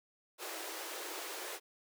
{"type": "high-pass noise", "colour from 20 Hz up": "pink", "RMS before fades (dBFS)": -43, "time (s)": [0.38, 1.6], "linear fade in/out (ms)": 50, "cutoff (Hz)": 320, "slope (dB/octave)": 96, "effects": []}